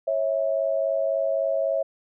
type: tone pair together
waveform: sine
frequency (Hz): 548 / 651.7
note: C#5 / E5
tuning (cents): -20 / -20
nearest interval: minor third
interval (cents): 300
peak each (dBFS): -24 / -24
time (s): 0.07-1.83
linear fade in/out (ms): 10
effects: none